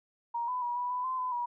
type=tone with pitch steps; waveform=sine; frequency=941 / 1001 / 963 / 982 / 995 / 1032 / 1009 / 964 Hz; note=A#5 / B5 / B5 / B5 / B5 / C6 / B5 / B5; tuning=+16 / +23 / -44 / -10 / +13 / -24 / +37 / -42 cents; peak=-30 dBFS; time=0.34-1.46 s; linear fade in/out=10 ms; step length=140 ms; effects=none